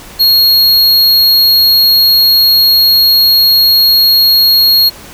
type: tone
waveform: square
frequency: 4290 Hz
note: C8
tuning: 42 cents sharp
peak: -5 dBFS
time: 0.19-4.9 s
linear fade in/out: 20 ms
effects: pink hiss -32 dBFS RMS until 5.13 s